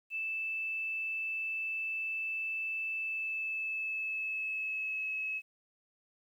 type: tone with pitch glide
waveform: sine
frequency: 2637 to 2578 Hz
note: E7 to E7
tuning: 0 to -39 cents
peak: -33 dBFS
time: 0.1-5.42 s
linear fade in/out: 50 ms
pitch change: -39 cents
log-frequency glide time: 2.95-5.11 s
effects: 11-bit